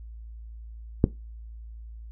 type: click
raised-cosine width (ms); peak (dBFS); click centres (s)
3; -4; 1.041
effects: noise-tail reverb RT60 0.2 s tail -17 dB re dry + added 56 Hz sine -39 dBFS peak until 2.11 s